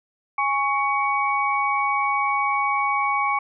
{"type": "tone cluster", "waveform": "sine", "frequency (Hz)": [824, 1108, 2252], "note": ["G#5", "C#6", "C#7"], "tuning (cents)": [-14, -1, 27], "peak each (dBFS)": [-25, -22, -25], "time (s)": [0.38, 3.39], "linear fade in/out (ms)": 5, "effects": []}